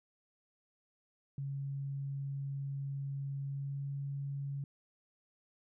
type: tone with pitch glide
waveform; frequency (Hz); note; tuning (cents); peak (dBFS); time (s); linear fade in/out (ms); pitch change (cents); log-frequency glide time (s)
sine; 138.59 to 139.72; C#3 to C#3; 0 to +14; -36; 1.38-4.64; 2; +14; 3.43-3.89
effects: none